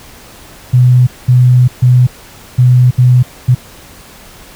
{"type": "tone bursts at uneven times", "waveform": "sine", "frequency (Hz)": 125.1, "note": "B2", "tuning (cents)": 23, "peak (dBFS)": -3, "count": 6, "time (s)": [[0.73, 1.07], [1.28, 1.68], [1.82, 2.07], [2.58, 2.91], [2.98, 3.23], [3.48, 3.55]], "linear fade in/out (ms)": 10, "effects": ["pink hiss -36 dBFS RMS until 4.55 s"]}